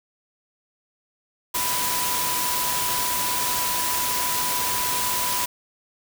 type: tone in noise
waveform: sine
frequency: 987.8 Hz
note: B5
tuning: in tune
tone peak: -28 dBFS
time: 1.54-5.46 s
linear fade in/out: 10 ms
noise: white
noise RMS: -25 dBFS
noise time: 1.54-5.46 s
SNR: -6 dB
effects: none